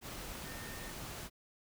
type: tone in noise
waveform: sine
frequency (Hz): 1822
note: A#6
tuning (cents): -40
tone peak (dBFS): -52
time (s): 0.43-0.93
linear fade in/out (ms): 50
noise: pink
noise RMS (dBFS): -45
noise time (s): 0.01-1.3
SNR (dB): -10
effects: none